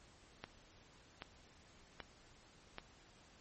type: click train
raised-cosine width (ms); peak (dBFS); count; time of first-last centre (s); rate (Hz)
0.3; -28; 4; 0.44-2.784; 1.28
effects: pink hiss -64 dBFS RMS until 3.4 s + MP3 32 kbps